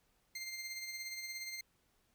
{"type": "tone with tremolo", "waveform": "20% pulse", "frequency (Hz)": 2100, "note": "C7", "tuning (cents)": 6, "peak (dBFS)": -35, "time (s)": [0.35, 1.61], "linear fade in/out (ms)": 5, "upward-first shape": "sine", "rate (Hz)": 17, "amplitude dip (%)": 45, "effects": ["pink hiss -75 dBFS RMS until 2.14 s"]}